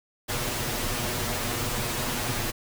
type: noise with comb filter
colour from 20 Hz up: pink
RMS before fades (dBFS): -29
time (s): 0.28-2.52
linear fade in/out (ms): 20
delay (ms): 8.3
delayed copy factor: +0.85
effects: none